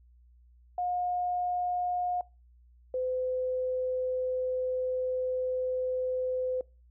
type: tone pair in turn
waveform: sine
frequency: 717 / 509.6 Hz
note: F5 / C5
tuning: +45 / -46 cents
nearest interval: tritone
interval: 591 cents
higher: first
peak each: -28 dBFS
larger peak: neither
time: 0.78-2.21 / 2.94-6.61 s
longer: second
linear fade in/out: 2 ms
effects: noise-tail reverb RT60 0.3 s tail -24 dB re dry + added 60 Hz sine -56 dBFS peak until 6.9 s